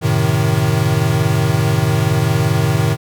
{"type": "chord", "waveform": "square", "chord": "F# diminished seventh", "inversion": "none", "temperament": "equal", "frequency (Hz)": [92.5, 110, 130.81, 155.56], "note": ["F#2", "A2", "C3", "Eb3"], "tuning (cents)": [0, 0, 0, 0], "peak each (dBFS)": [-24, -18, -19, -18], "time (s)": [0.01, 2.97], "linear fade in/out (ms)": 50, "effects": []}